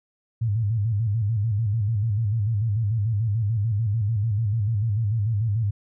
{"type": "tone with vibrato", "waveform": "sine", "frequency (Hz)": 107.9, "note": "A2", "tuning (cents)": -33, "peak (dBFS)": -20, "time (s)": [0.41, 5.71], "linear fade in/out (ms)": 10, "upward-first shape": "square", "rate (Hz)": 6.8, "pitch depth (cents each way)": 110, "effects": []}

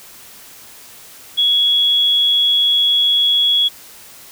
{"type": "tone", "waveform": "sine", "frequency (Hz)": 3351, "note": "G#7", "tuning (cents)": 15, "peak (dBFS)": -11, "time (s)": [1.37, 3.69], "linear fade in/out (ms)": 20, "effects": ["white hiss -40 dBFS RMS until 4.31 s"]}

